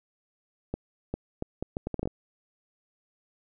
accelerating click train, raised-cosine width 2 ms, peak -17 dBFS, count 11, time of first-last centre 0.74-2.074 s, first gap 400 ms, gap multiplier 0.71, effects none

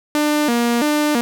sawtooth tone with vibrato, 266.1 Hz, C4, 29 cents sharp, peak -11 dBFS, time 0.15-1.21 s, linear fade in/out 0 ms, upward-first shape square, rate 1.5 Hz, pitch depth 200 cents each way, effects none

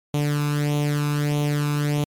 sawtooth tone with flanger, 146.83 Hz, D3, in tune, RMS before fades -22 dBFS, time 0.14-2.04 s, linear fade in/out 0 ms, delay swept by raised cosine 0.3 to 0.8 ms, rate 1.6 Hz, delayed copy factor +0.7, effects MP3 96 kbps

